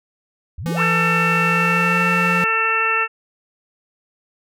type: exponential sweep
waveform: sine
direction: up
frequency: 64.6 to 1908 Hz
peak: -26 dBFS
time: 0.58-0.84 s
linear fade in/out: 5 ms
type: tone with pitch glide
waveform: square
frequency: 168.3 to 175.35 Hz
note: E3 to F3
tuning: +36 to +7 cents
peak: -21 dBFS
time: 0.66-2.44 s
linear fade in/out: 0 ms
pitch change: +71 cents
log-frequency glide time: 1.42-2.01 s
type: harmonic tone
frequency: 446.9 Hz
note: A4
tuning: 27 cents sharp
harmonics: 1 / 2 / 3 / 4 / 5 / 6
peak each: -28 / -29 / -20 / -22 / -29 / -20 dBFS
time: 0.76-3.08 s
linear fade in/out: 50 ms
effects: none